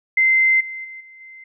sine tone with level steps, 2075 Hz, C7, 15 cents flat, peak -12 / -28 / -33 / -41 / -38 dBFS, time 0.17-1.44 s, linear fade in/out 5 ms, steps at 0.6 / 0.84 / 1 / 1.2 s, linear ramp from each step 10 ms, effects none

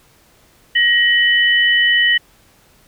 sine tone pair together, 1895 / 2992 Hz, A#6 / F#7, +28 / +19 cents, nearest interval minor sixth, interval 791 cents, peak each -12 / -15 dBFS, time 0.75-2.18 s, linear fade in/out 10 ms, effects pink hiss -52 dBFS RMS until 2.87 s

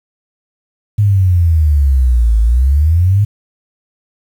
sine exponential two-way sweep, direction down then up, 106 to 53.6 to 106 Hz, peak -7 dBFS, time 0.98-3.25 s, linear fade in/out 10 ms, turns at 2.39 s, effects 7-bit

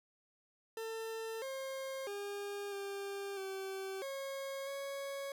40% pulse tone with pitch steps, 448.2 / 534 / 404.8 / 397.9 / 385.5 / 545 / 554 Hz, A4 / C5 / G#4 / G4 / G4 / C#5 / C#5, +32 / +35 / -44 / +26 / -29 / -29 / -1 cents, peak -39 dBFS, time 0.77-5.32 s, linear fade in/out 2 ms, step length 650 ms, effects none

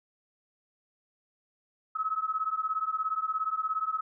sine beating tone pair, 1278 / 1295 Hz, D#6 / E6, +46 / -31 cents, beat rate 17 Hz, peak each -31 dBFS, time 1.95-4.01 s, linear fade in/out 10 ms, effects none

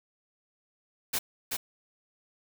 white noise with echo, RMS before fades -29 dBFS, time 1.13-1.19 s, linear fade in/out 10 ms, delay 380 ms, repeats 1, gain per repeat -3 dB, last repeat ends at 1.57 s, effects none

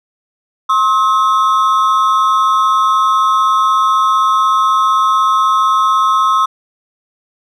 triangle ring-modulated tone, 1174.7 Hz, D6, in tune, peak -4 dBFS, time 0.69-6.46 s, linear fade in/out 10 ms, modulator 108 Hz, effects none

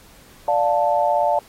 sine chord, D minor, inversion none, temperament just, 587.3 / 704.8 / 881 Hz, D5 / F5 / A5, 0 / +16 / +2 cents, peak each -20 dBFS, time 0.48-1.39 s, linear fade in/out 2 ms, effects pink hiss -49 dBFS RMS until 1.48 s + AAC 48 kbps

